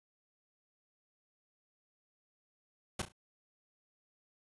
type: noise with echo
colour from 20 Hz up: pink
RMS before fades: -35 dBFS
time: 2.99-3.02 s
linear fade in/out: 5 ms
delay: 34 ms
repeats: 3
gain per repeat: -10 dB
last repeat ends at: 3.122 s
effects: resampled to 24000 Hz